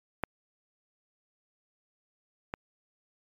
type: clicks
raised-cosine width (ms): 0.5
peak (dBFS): -13 / -18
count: 2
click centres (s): 0.237 / 2.539
effects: MP3 96 kbps